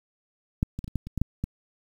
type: clicks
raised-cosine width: 5 ms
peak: -10 / -20 / -24 / -25 / -14 / -24 / -16 / -10 / -15 dBFS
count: 9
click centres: 0.629 / 0.79 / 0.843 / 0.879 / 0.957 / 1.07 / 1.177 / 1.216 / 1.44 s
effects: 8-bit